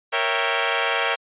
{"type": "chord", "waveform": "10% pulse", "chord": "A# diminished seventh", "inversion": "none", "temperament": "equal", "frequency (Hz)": [466.2, 554.4, 659.3, 784], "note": ["A#4", "C#5", "E5", "G5"], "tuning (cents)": [0, 0, 0, 0], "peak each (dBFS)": -17, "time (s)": [0.12, 1.16], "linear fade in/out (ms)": 20, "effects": ["resampled to 8000 Hz"]}